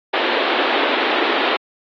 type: band-pass noise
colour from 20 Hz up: pink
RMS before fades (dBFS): -19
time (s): 0.13-1.57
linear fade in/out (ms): 10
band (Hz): 290 to 3800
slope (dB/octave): 48
effects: AAC 32 kbps